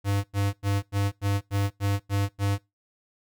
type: tone bursts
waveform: square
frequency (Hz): 100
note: G2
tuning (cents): +35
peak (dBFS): -23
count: 9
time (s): 0.04-2.584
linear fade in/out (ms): 50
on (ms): 200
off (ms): 93
effects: noise-tail reverb RT60 0.2 s tail -21 dB re dry